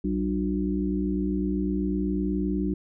harmonic tone with a mistuned harmonic, 59.8 Hz, A#1, 45 cents sharp, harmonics 1 / 3 / 5 / 6, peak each -32 / -27 / -28 / -33 dBFS, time 0.04-2.74 s, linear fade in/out 5 ms, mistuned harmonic 3, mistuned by +110 cents, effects none

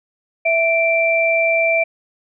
sine tone pair together, 659.2 / 2349 Hz, E5 / D7, 0 / 0 cents, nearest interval octave + minor seventh, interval 2200 cents, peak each -16 dBFS, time 0.45-1.84 s, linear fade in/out 10 ms, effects none

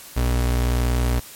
35% pulse tone, 61 Hz, B1, 21 cents flat, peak -16 dBFS, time 0.16-1.2 s, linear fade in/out 10 ms, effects white hiss -41 dBFS RMS until 1.35 s + MP3 64 kbps

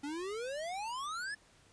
square exponential sweep, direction up, 277.2 to 1760 Hz, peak -38 dBFS, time 0.03-1.35 s, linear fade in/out 10 ms, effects pink hiss -64 dBFS RMS until 1.72 s + resampled to 22050 Hz

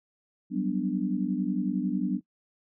sine chord, G major seventh, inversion third, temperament equal, 185 / 196 / 246.9 / 293.7 Hz, F#3 / G3 / B3 / D4, 0 / 0 / 0 / 0 cents, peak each -31 dBFS, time 0.5-2.21 s, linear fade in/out 50 ms, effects noise-tail reverb RT60 0.1 s tail -21 dB re dry

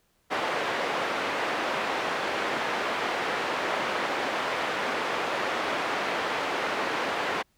pink band-pass noise, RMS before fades -29 dBFS, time 0.3-7.43 s, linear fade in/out 20 ms, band 450 to 2400 Hz, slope 12 dB/octave, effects pink hiss -69 dBFS RMS until 7.57 s

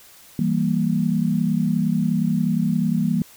sine chord, E diminished, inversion none, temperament equal, 164.81 / 196 / 233.1 Hz, E3 / G3 / Bb3, 0 / 0 / 0 cents, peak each -22 dBFS, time 0.39-3.22 s, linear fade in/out 2 ms, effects white hiss -48 dBFS RMS until 3.36 s

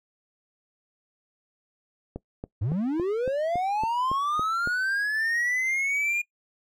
click train, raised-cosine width 2 ms, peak -20 dBFS, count 10, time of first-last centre 2.16-4.674 s, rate 3.58 Hz
triangle linear sweep, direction up, 88.5 to 2433 Hz, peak -22 dBFS, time 2.61-6.22 s, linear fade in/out 10 ms
effects noise-tail reverb RT60 0.1 s tail -21 dB re dry

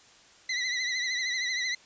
25% pulse tone with vibrato, 1997 Hz, B6, 19 cents sharp, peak -24 dBFS, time 0.49-1.75 s, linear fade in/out 5 ms, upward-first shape triangle, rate 13 Hz, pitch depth 77 cents each way, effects white hiss -56 dBFS RMS until 1.85 s + resampled to 16000 Hz

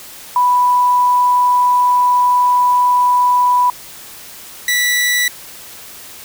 sine / sawtooth tone pair in turn, 987.8 / 1962 Hz, B5 / B6, 0 / -12 cents, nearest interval octave, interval 1188 cents, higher second, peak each -9 dBFS, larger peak neither, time 0.36-3.7 / 4.68-5.28 s, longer first, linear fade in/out 2 ms, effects white hiss -35 dBFS RMS until 6.24 s

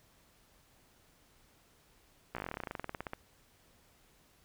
slowing click train, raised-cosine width 0.5 ms, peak -23 dBFS, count 23, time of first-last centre 2.35-3.134 s, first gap 16 ms, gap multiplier 1.07, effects pink hiss -66 dBFS RMS until 4.44 s

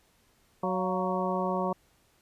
harmonic tone with a mistuned harmonic, 185.9 Hz, F#3, 8 cents sharp, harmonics 1 / 2 / 3 / 4 / 5 / 6, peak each -32 / -34 / -33 / -35 / -34 / -35 dBFS, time 0.63-1.73 s, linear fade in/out 5 ms, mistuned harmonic 4, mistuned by -73 cents, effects pink hiss -66 dBFS RMS until 2.21 s + resampled to 32000 Hz

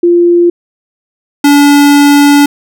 sine / square tone pair in turn, 346.7 / 287.2 Hz, F4 / D4, -13 / -39 cents, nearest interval minor third, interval 326 cents, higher first, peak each -3 dBFS, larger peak neither, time 0.03-0.5 / 1.44-2.46 s, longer second, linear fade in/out 5 ms, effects none

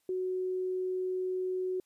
sine tone, 370 Hz, F#4, in tune, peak -30 dBFS, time 0.09-1.8 s, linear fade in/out 2 ms, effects white hiss -75 dBFS RMS until 1.85 s + resampled to 32000 Hz

